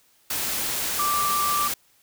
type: tone in noise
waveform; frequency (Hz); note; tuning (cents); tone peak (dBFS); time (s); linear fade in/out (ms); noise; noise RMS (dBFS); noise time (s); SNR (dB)
sine; 1174.7; D6; 0; -22; 0.99-1.68; 5; white; -27; 0.3-1.74; +2
effects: white hiss -61 dBFS RMS until 2.02 s